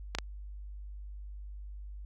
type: clicks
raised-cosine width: 0.2 ms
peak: -14 dBFS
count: 2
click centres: 0.15 / 0.186 s
effects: added 50 Hz sine -41 dBFS peak until 2.05 s